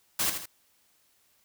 white noise with echo, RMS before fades -27 dBFS, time 0.19-0.3 s, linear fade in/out 5 ms, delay 79 ms, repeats 2, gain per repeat -7 dB, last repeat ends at 0.458 s, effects white hiss -67 dBFS RMS until 1.44 s

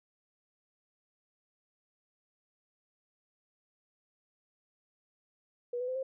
sine tone with pitch steps, 484.7 / 498.9 / 513.5 / 528.6 Hz, B4 / B4 / C5 / C5, -32 / +17 / -33 / +18 cents, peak -32 dBFS, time 5.73-6.03 s, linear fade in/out 5 ms, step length 75 ms, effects none

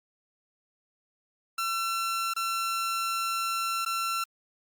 sawtooth tone with dropouts, 1350 Hz, E6, 41 cents sharp, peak -24 dBFS, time 1.58-4.24 s, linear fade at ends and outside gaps 5 ms, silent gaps 2.337-2.363 / 3.85-3.861 s, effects Opus 48 kbps

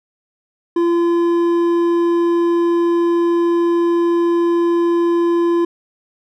triangle tone with hard clipping, 341.7 Hz, F4, 38 cents flat, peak -14 dBFS, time 0.76-5.65 s, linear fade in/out 5 ms, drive 10 dB, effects none

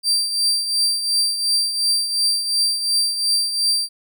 35% pulse tone with tremolo, 4699 Hz, D8, in tune, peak -13 dBFS, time 0.03-3.89 s, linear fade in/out 50 ms, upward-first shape triangle, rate 2.8 Hz, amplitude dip 65%, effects none

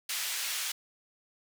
pink band-pass noise, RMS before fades -34 dBFS, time 0.09-0.72 s, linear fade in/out 5 ms, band 2200 to 16000 Hz, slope 12 dB/octave, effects none

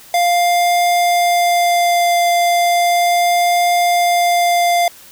square tone with vibrato, 698.5 Hz, F5, in tune, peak -12 dBFS, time 0.14-4.88 s, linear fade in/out 2 ms, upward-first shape triangle, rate 0.35 Hz, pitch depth 9 cents each way, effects white hiss -41 dBFS RMS until 5.11 s

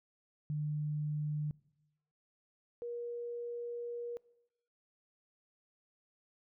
sine tone pair in turn, 150 / 476.2 Hz, D3 / A#4, +37 / +37 cents, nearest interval octave + minor sixth, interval 2000 cents, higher second, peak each -33 / -38 dBFS, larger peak first, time 0.5-1.51 / 2.82-4.17 s, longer second, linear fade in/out 0 ms, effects noise-tail reverb RT60 0.9 s tail -23 dB re dry

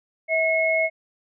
sine tone pair together, 646.6 / 2175 Hz, E5 / C#7, -34 / -33 cents, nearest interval octave + major sixth, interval 2101 cents, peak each -21 dBFS, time 0.28-0.9 s, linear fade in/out 50 ms, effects none

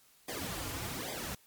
pink noise with flanger, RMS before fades -39 dBFS, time 0.28-1.35 s, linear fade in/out 5 ms, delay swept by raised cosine 0.71 to 5.41 ms, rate 1.2 Hz, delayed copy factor -1, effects white hiss -64 dBFS RMS until 1.46 s + MP3 96 kbps

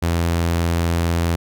sawtooth tone, 84.5 Hz, E2, 43 cents sharp, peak -13 dBFS, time 0.02-1.36 s, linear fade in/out 10 ms, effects none

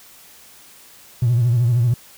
triangle tone with vibrato, 119.8 Hz, A#2, 48 cents sharp, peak -10 dBFS, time 1.22-1.94 s, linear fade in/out 5 ms, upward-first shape sine, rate 13 Hz, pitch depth 85 cents each way, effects tanh soft clip ceiling -10 dBFS + white hiss -46 dBFS RMS until 2.17 s

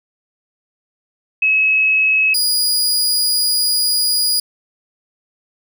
sine / sawtooth tone pair in turn, 2571 / 4896 Hz, E7 / D#8, -44 / -29 cents, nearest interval major seventh, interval 1115 cents, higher second, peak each -11 dBFS, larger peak neither, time 1.42-2.34 / 2.34-4.4 s, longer second, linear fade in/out 5 ms, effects none

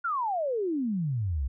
sine exponential sweep, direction down, 1446 to 60.6 Hz, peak -26 dBFS, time 0.04-1.48 s, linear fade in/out 10 ms, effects none

